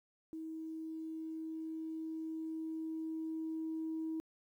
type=tone with level ramp; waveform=sine; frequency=320 Hz; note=D#4; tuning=49 cents sharp; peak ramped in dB=-41 to -35 dBFS; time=0.33-4.2 s; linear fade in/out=0 ms; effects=tanh soft clip ceiling -32 dBFS + 12-bit